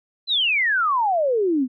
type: exponential sweep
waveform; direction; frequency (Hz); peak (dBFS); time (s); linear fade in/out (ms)
sine; down; 4139 to 241.1; -17; 0.27-1.68; 50
effects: none